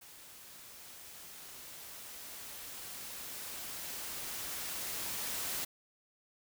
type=noise with level ramp; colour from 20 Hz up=white; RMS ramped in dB=-54 to -37 dBFS; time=0.01-5.65 s; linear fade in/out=10 ms; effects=none